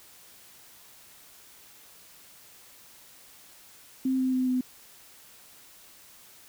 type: tone with pitch steps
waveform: sine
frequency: 261.6 / 258.9 / 256.2 / 253.6 Hz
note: C4 / C4 / C4 / B3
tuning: 0 / -18 / -36 / +46 cents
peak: -23 dBFS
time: 4.05-4.61 s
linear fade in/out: 5 ms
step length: 140 ms
effects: white hiss -53 dBFS RMS until 6.48 s